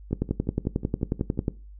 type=two click trains; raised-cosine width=3 ms; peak=-23 / -11 dBFS; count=8 / 16; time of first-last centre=0.11-1.376 / 0.13-1.481 s; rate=5.53 / 11.1 Hz; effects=noise-tail reverb RT60 0.3 s tail -19 dB re dry + added 50 Hz sine -42 dBFS peak until 1.79 s